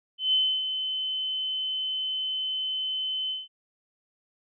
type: tone with ADSR envelope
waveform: sine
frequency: 3050 Hz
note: G7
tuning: 48 cents flat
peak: -19 dBFS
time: 0.18-3.48 s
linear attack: 150 ms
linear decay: 290 ms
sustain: -8 dB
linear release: 180 ms
effects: none